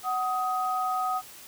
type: tone pair together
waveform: sine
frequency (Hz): 746.2 / 1255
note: F#5 / D#6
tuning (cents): +14 / +15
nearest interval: major sixth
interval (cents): 901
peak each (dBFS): -28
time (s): 0.03-1.22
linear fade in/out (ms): 50
effects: white hiss -47 dBFS RMS until 1.47 s